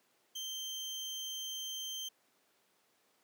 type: tone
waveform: 30% pulse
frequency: 3136 Hz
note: G7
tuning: in tune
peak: -36 dBFS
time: 0.35-2.09 s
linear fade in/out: 10 ms
effects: pink hiss -72 dBFS RMS until 3.23 s + high-pass 300 Hz 12 dB/octave

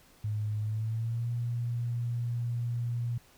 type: tone with pitch glide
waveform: sine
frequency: 106.2 to 119.21 Hz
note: G#2 to A#2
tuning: +39 to +39 cents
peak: -29 dBFS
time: 0.24-3.18 s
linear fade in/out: 5 ms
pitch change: +200 cents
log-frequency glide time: 0.6-1.3 s
effects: pink hiss -60 dBFS RMS until 3.37 s

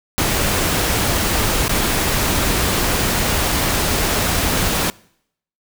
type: noise with dropouts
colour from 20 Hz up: pink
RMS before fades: -18 dBFS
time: 0.18-4.9 s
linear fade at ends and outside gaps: 0 ms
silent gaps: 1.681-1.694 s
effects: noise-tail reverb RT60 0.7 s tail -24 dB re dry

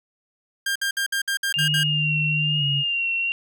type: tone bursts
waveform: sawtooth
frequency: 1600 Hz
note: G6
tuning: 35 cents sharp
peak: -18 dBFS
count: 8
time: 0.66-1.834 s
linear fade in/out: 5 ms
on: 96 ms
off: 58 ms
type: tone with vibrato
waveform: sine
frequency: 2794 Hz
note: F7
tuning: in tune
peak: -21 dBFS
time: 1.54-3.32 s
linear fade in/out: 0 ms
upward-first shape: sine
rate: 1.1 Hz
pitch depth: 45 cents each way
type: tone with pitch glide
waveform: sine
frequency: 151.3 to 141.17 Hz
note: D#3 to C#3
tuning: -48 to +32 cents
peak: -23 dBFS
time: 1.56-2.84 s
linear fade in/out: 50 ms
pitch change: -120 cents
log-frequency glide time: 2.58-2.64 s
effects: none

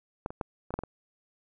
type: clicks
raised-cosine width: 1 ms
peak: -18 / -25 / -17 / -26 / -16 / -18 / -23 dBFS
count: 7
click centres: 0.261 / 0.305 / 0.412 / 0.706 / 0.74 / 0.79 / 0.836 s
effects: none

